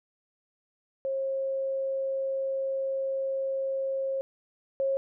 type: tone pair in turn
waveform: sine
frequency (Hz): 538 / 541.4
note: C5 / C#5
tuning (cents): +48 / -41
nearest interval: unison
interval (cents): 11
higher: second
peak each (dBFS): -27 / -24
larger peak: second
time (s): 1.05-4.21 / 4.8-4.97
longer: first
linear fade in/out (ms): 0
effects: none